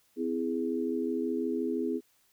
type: chord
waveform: sine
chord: C augmented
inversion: none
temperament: equal with one note detuned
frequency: 256.2 / 329.6 / 415.3 Hz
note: C4 / E4 / G#4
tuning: -36 / 0 / 0 cents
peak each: -32 / -33 / -33 dBFS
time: 0.16-2.01 s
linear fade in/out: 50 ms
effects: white hiss -68 dBFS RMS until 2.32 s